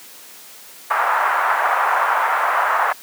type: band-pass noise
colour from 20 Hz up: white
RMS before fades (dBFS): -18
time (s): 0.9-2.93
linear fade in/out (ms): 10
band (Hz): 750 to 1400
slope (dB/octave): 24
effects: white hiss -41 dBFS RMS until 3.02 s + high-pass 200 Hz 12 dB/octave